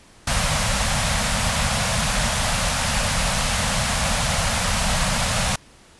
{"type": "band-stop noise", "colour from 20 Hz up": "pink", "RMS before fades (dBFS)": -21, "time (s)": [0.27, 5.56], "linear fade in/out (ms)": 5, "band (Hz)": [230, 530], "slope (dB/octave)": 48, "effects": ["pink hiss -50 dBFS RMS until 5.99 s", "resampled to 24000 Hz"]}